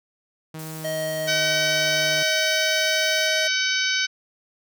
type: tone with pitch glide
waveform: sawtooth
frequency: 158.1 to 153.42 Hz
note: D#3 to D#3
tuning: +28 to -24 cents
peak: -29 dBFS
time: 0.54-2.23 s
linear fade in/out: 5 ms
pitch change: -52 cents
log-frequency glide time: 0.79-1.62 s
type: high-pass noise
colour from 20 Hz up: white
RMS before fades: -41 dBFS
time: 0.59-3.27 s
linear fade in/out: 2 ms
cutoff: 4200 Hz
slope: 24 dB/octave
type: tone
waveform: square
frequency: 630 Hz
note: D#5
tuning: 21 cents sharp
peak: -26 dBFS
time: 0.84-3.48 s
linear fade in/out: 10 ms
type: harmonic tone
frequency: 759 Hz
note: F#5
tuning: 44 cents sharp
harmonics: 2 / 3 / 4 / 5 / 6 / 7 / 8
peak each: -25 / -27 / -28 / -29 / -30 / -30 / -31 dBFS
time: 1.27-4.07 s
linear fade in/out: 20 ms
effects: none